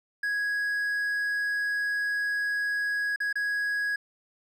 triangle tone with dropouts, 1661.2 Hz, G#6, in tune, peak -24 dBFS, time 0.23-3.96 s, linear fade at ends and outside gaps 5 ms, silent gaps 3.161-3.202 / 3.328-3.355 s, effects none

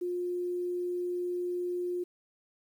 sine tone, 355.6 Hz, F4, 31 cents sharp, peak -30 dBFS, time 0.01-2.04 s, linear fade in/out 10 ms, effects 10-bit

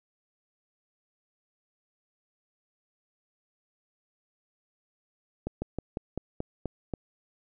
slowing click train, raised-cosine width 2 ms, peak -18 dBFS, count 8, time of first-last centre 5.47-6.937 s, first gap 150 ms, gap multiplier 1.11, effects none

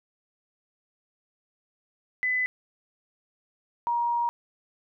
sine tone pair in turn, 2007 / 947.2 Hz, B6 / A#5, +27 / +27 cents, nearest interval octave + minor second, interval 1300 cents, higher first, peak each -23 dBFS, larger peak neither, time 2.23-2.46 / 3.87-4.29 s, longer second, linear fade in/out 0 ms, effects none

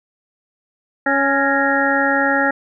harmonic tone with a mistuned harmonic, 277.2 Hz, C#4, in tune, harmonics 1 / 2 / 3 / 5 / 6 / 7, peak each -21 / -21 / -21 / -21 / -21 / -21 dBFS, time 1.06-2.51 s, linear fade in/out 5 ms, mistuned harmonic 7, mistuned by -70 cents, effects none

